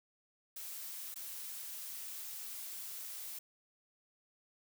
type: noise with dropouts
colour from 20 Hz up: blue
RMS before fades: -45 dBFS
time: 0.56-3.39 s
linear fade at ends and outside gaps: 5 ms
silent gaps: 1.143-1.158 s
effects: none